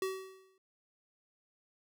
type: tone with exponential decay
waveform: square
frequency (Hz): 380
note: F#4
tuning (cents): +46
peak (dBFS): -31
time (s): 0.02-0.58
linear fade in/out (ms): 2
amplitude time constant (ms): 120
effects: none